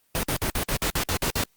pink noise bursts, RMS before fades -25 dBFS, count 10, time 0.15-1.437 s, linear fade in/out 0 ms, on 81 ms, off 53 ms, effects white hiss -66 dBFS RMS until 1.56 s + Opus 32 kbps

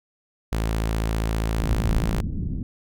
sawtooth tone, 55 Hz, A1, in tune, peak -18 dBFS, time 0.52-2.21 s, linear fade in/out 5 ms
pink low-pass noise, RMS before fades -26 dBFS, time 1.59-2.63 s, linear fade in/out 2 ms, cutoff 240 Hz, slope 24 dB/octave
effects none

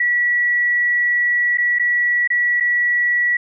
sine tone with dropouts, 1939 Hz, B6, 32 cents flat, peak -14 dBFS, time 0-3.37 s, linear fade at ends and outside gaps 5 ms, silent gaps 1.574-1.582 / 1.787-1.795 / 2.276-2.302 / 2.601-2.606 s, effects none

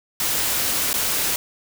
white noise with dropouts, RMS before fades -22 dBFS, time 0.2-1.36 s, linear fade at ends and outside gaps 2 ms, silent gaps 0.931-0.939 s, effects none

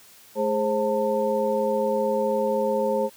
sine tone cluster, 215.2 / 415.3 / 531 / 894 Hz, A3 / G#4 / C5 / A5, -38 / 0 / +25 / +27 cents, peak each -29 / -27 / -23 / -29 dBFS, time 0.35-3.1 s, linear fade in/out 50 ms, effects white hiss -51 dBFS RMS until 3.16 s + high-pass 60 Hz 12 dB/octave

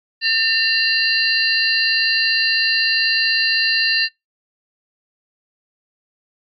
sine tone cluster, 1804 / 2759 / 4120 / 4641 Hz, A6 / F7 / C8 / D8, +43 / -22 / -28 / -21 cents, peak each -20 dBFS, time 0.21-4.09 s, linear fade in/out 50 ms, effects noise-tail reverb RT60 0.2 s tail -24 dB re dry + MP3 32 kbps

